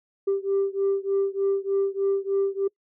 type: beating tone pair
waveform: sine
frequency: 392 / 395.3 Hz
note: G4 / G4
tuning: 0 / +15 cents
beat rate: 3.3 Hz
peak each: -23 / -24 dBFS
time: 0.27-2.68 s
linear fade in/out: 10 ms
effects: noise-tail reverb RT60 0.1 s tail -26 dB re dry + tanh soft clip ceiling -17 dBFS